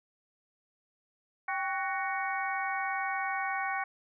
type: harmonic tone with a mistuned harmonic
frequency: 371.8 Hz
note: F#4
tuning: 8 cents sharp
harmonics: 2 / 3 / 4 / 5 / 6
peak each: -34 / -37 / -37 / -38 / -38 dBFS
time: 1.48-3.84 s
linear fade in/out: 5 ms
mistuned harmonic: 2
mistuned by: +86 cents
effects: none